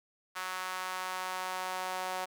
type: tone with high-pass filter sweep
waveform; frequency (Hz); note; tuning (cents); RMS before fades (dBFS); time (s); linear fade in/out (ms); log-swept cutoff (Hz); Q
sawtooth; 185; F#3; 0; -37; 0.35-2.26; 20; 1200 to 740; 1.9
effects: none